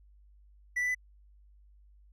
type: tone with pitch steps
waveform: triangle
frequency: 1967 / 1983 / 1999.1 Hz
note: B6 / B6 / B6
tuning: -7 / +7 / +21 cents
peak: -26 dBFS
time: 0.76-0.949 s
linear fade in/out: 10 ms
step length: 63 ms
effects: added 50 Hz sine -56 dBFS peak until 2.12 s